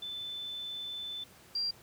sine tone pair in turn, 3520 / 4748 Hz, A7 / D8, 0 / +18 cents, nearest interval perfect fourth, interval 518 cents, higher second, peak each -37 / -30 dBFS, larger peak second, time 0.02-1.24 / 1.55-1.71 s, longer first, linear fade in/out 5 ms, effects pink hiss -57 dBFS RMS until 1.82 s + high-pass 80 Hz 12 dB/octave

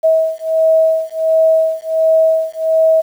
sine beating tone pair, 642 / 643.4 Hz, E5 / E5, -46 / -42 cents, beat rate 1.4 Hz, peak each -13 dBFS, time 0.03-3.02 s, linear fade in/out 20 ms, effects 7-bit

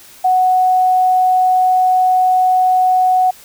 sine tone, 740 Hz, F#5, in tune, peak -9 dBFS, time 0.24-3.31 s, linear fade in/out 10 ms, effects white hiss -41 dBFS RMS until 3.44 s

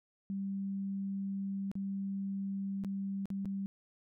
sine tone with dropouts, 196 Hz, G3, in tune, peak -34 dBFS, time 0.3-3.66 s, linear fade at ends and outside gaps 0 ms, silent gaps 1.715-1.754 / 2.838-2.847 / 3.256-3.303 / 3.448-3.456 s, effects none

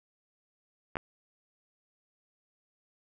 clicks, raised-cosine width 0.5 ms, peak -18 dBFS, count 2, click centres 0.956 / 0.969 s, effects none

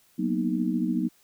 sine chord, B major seventh, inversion second, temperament equal, 185 / 233.1 / 246.9 / 311.1 Hz, F#3 / A#3 / B3 / D#4, 0 / 0 / 0 / 0 cents, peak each -29 dBFS, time 0.18-1.09 s, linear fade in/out 20 ms, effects white hiss -62 dBFS RMS until 1.23 s

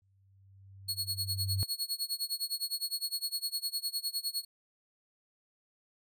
sine tone with exponential growth, 97.1 Hz, G2, 16 cents flat, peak -28 dBFS, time 0.02-1.63 s, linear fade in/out 0 ms, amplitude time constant 350 ms
sawtooth tone with tremolo, 4344 Hz, C#8, 36 cents flat, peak -27 dBFS, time 0.88-4.45 s, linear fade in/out 10 ms, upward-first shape sine, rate 9.8 Hz, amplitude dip 95%
effects none

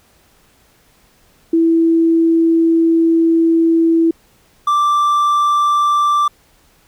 sine / triangle tone pair in turn, 329.6 / 1174.6 Hz, E4 / D6, 0 / 0 cents, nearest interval octave + minor seventh, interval 2200 cents, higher second, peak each -9 dBFS, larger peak neither, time 1.53-4.11 / 4.67-6.28 s, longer first, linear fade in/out 5 ms, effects pink hiss -53 dBFS RMS until 6.87 s

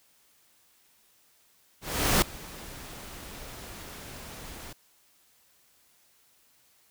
pink noise with ADSR envelope, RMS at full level -21 dBFS, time 1.81-4.73 s, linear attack 410 ms, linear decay 3 ms, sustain -22 dB, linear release 5 ms, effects white hiss -64 dBFS RMS until 6.9 s

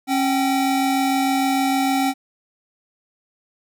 square tone pair together, 271.8 / 768.8 Hz, C#4 / G5, -34 / -34 cents, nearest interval octave + tritone, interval 1800 cents, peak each -20 / -22 dBFS, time 0.07-2.14 s, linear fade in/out 50 ms, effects none

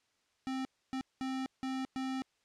square tone bursts at uneven times, 262.8 Hz, C4, 8 cents sharp, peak -35 dBFS, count 5, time 0.47-0.65 / 0.93-1.01 / 1.21-1.46 / 1.63-1.85 / 1.96-2.22 s, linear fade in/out 0 ms, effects white hiss -75 dBFS RMS until 2.44 s + low-pass 6000 Hz 12 dB/octave

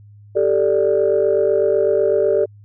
sine chord, G suspended second, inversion none, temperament equal, 392 / 440 / 587.3 Hz, G4 / A4 / D5, 0 / 0 / 0 cents, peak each -17 dBFS, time 0.35-2.46 s, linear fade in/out 20 ms, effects tanh soft clip ceiling -6 dBFS + added 103 Hz sine -41 dBFS peak until 2.64 s

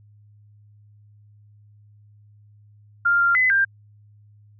sine tone with pitch steps, 1398 / 1390 / 2020 / 1588 Hz, F6 / F6 / B6 / G6, +1 / -9 / +39 / +22 cents, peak -15 dBFS, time 3.05-3.65 s, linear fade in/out 10 ms, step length 150 ms, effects added 104 Hz sine -49 dBFS peak until 4.59 s

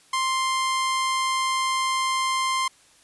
sawtooth tone, 1050 Hz, C6, 6 cents sharp, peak -18 dBFS, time 0.13-2.68 s, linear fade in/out 5 ms, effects white hiss -56 dBFS RMS until 3.03 s + resampled to 24000 Hz

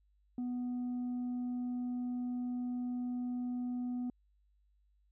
triangle tone with tanh clipping, 246.8 Hz, B3, 1 cent flat, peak -35 dBFS, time 0.38-4.1 s, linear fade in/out 2 ms, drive 7 dB, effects added 50 Hz sine -68 dBFS peak until 5.11 s

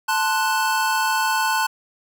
square chord, F# diminished, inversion first, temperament equal, 880 / 1046.5 / 1480 Hz, A5 / C6 / F#6, 0 / 0 / 0 cents, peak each -22 / -26 / -24 dBFS, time 0.08-1.67 s, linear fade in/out 10 ms, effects none

